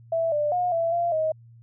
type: tone with pitch steps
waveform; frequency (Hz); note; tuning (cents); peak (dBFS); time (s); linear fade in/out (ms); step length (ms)
sine; 660 / 593 / 717 / 667 / 688 / 630; E5 / D5 / F5 / E5 / F5 / D#5; +2 / +17 / +45 / +20 / -26 / +21; -21; 0.12-1.32; 5; 200
effects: added 116 Hz sine -47 dBFS peak until 1.62 s